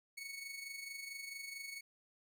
sawtooth tone with amplitude modulation, 2217 Hz, C#7, in tune, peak -39 dBFS, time 0.17-1.81 s, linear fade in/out 10 ms, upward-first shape sine, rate 24.5 Hz, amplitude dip 55%, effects none

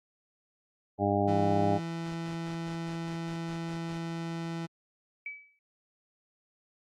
harmonic tone, 100.9 Hz, G#2, 49 cents flat, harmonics 1 / 2 / 3 / 4 / 6 / 7 / 8, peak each -32 / -32 / -32 / -32 / -32 / -32 / -32 dBFS, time 0.98-1.8 s, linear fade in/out 50 ms
30% pulse tone, 166.3 Hz, E3, 16 cents sharp, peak -31 dBFS, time 1.27-4.67 s, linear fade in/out 20 ms
pink noise bursts, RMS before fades -50 dBFS, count 10, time 2.05-3.98 s, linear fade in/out 5 ms, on 94 ms, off 110 ms
sine tone with exponential decay, 2292 Hz, D7, 43 cents flat, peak -33 dBFS, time 5.26-5.59 s, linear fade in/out 2 ms, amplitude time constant 71 ms
effects low-pass 6000 Hz 12 dB/octave + Opus 48 kbps

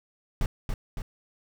brown noise with echo, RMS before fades -24 dBFS, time 0.41-0.46 s, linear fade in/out 2 ms, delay 280 ms, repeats 2, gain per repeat -4 dB, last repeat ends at 1.02 s, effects none

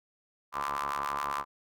sawtooth ring-modulated tone, 71.2 Hz, C#2, 47 cents sharp, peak -24 dBFS, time 0.52-1.45 s, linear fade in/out 50 ms, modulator 1100 Hz, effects none

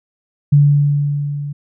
sine tone with level ramp, 144.4 Hz, D3, 29 cents flat, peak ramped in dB -5 to -22 dBFS, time 0.52-1.53 s, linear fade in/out 10 ms, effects none

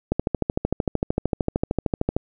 click train, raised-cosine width 2 ms, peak -7 dBFS, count 28, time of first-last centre 0.12-2.165 s, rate 13.2 Hz, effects none

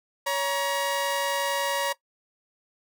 sawtooth tone pair together, 560 / 950.3 Hz, C#5 / A#5, +18 / +33 cents, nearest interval major sixth, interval 915 cents, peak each -24 / -23 dBFS, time 0.26-1.93 s, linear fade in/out 10 ms, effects noise-tail reverb RT60 0.1 s tail -18 dB re dry

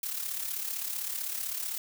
blue noise with amplitude modulation, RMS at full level -32 dBFS, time 0.03-1.78 s, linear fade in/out 2 ms, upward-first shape sine, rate 35.7 Hz, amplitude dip 60%, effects none

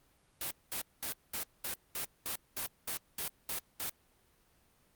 white noise bursts, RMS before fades -37 dBFS, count 12, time 0.41-3.896 s, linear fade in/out 2 ms, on 98 ms, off 210 ms, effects pink hiss -69 dBFS RMS until 4.95 s + Opus 32 kbps

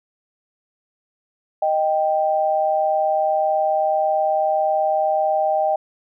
sine tone pair together, 622.3 / 784 Hz, D#5 / G5, 0 / 0 cents, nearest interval major third, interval 400 cents, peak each -19 / -19 dBFS, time 1.62-5.76 s, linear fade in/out 5 ms, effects none

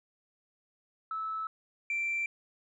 sine tone pair in turn, 1306 / 2349 Hz, E6 / D7, -17 / 0 cents, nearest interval minor seventh, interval 1017 cents, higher second, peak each -32 / -28 dBFS, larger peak second, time 1.11-1.47 / 1.9-2.26 s, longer neither, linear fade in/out 2 ms, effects tanh soft clip ceiling -26 dBFS

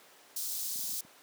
white high-pass noise, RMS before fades -36 dBFS, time 0.36-1.01 s, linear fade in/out 5 ms, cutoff 4200 Hz, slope 24 dB/octave
clicks, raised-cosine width 5 ms, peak -30 dBFS, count 6, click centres 0.758 / 0.793 / 0.841 / 0.894 / 0.932 / 1.05 s
effects pink hiss -57 dBFS RMS until 1.22 s + high-pass 400 Hz 12 dB/octave

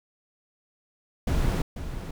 brown noise with echo, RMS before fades -24 dBFS, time 1.27-1.62 s, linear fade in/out 5 ms, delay 490 ms, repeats 1, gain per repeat -10 dB, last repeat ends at 2.11 s, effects none

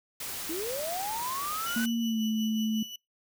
white noise, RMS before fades -37 dBFS, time 0.2-1.86 s, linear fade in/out 5 ms
sine linear sweep, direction up, 303.8 to 1524 Hz, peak -32 dBFS, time 0.49-1.85 s, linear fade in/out 5 ms
35% pulse tone with tremolo, 2960 Hz, F#7, in tune, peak -34 dBFS, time 1.66-2.96 s, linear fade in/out 5 ms, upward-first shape sine, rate 5.5 Hz, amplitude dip 50%
sine tone with pitch glide, 231.2 to 219.2 Hz, A#3 to A3, -14 to -6 cents, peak -26 dBFS, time 1.76-2.83 s, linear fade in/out 5 ms, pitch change -92 cents, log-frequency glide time 2.01-2.21 s
effects noise-tail reverb RT60 0.2 s tail -25 dB re dry

